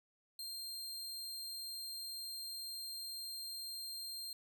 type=tone; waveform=sawtooth; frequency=4186 Hz; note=C8; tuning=in tune; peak=-40 dBFS; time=0.39-4.33 s; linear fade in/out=2 ms; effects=none